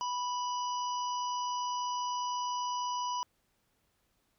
harmonic tone with a mistuned harmonic, 986 Hz, B5, 3 cents flat, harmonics 1 / 3 / 5 / 6, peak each -32 / -44 / -47 / -46 dBFS, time 0.01-3.23 s, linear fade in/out 0 ms, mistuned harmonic 6, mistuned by -15 cents, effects pink hiss -75 dBFS RMS until 4.38 s

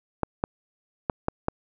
clicks, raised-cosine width 1 ms, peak -9 dBFS, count 5, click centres 0.233 / 0.439 / 1.098 / 1.284 / 1.484 s, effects none

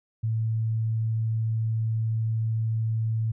sine tone, 111.7 Hz, A2, 27 cents sharp, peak -23 dBFS, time 0.23-3.32 s, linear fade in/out 10 ms, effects none

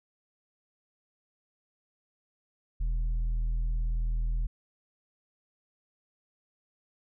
triangle tone with tanh clipping, 40.69 Hz, E1, 22 cents flat, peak -27 dBFS, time 2.8-4.47 s, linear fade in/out 10 ms, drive 9 dB, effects none

